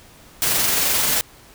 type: noise with amplitude modulation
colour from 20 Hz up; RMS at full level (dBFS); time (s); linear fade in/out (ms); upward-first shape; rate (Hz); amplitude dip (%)
white; -18; 0.42-1.21; 0; sine; 22.9; 25
effects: pink hiss -47 dBFS RMS until 1.54 s